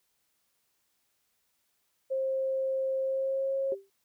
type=tone with pitch glide; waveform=sine; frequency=531 to 540.9 Hz; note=C5 to C#5; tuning=+25 to -43 cents; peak=-27 dBFS; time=2.1-3.75 s; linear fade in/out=20 ms; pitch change=+32 cents; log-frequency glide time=3.01-3.53 s
type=tone with exponential decay; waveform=sine; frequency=392 Hz; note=G4; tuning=in tune; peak=-30 dBFS; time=3.72-3.9 s; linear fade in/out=1 ms; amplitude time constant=37 ms
effects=white hiss -75 dBFS RMS until 4.04 s